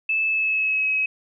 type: tone with pitch glide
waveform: sine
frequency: 2621 to 2554 Hz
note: E7 to D#7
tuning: -11 to +45 cents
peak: -19 dBFS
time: 0.09-1.06 s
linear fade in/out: 5 ms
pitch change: -44 cents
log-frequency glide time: 0.24-0.89 s
effects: none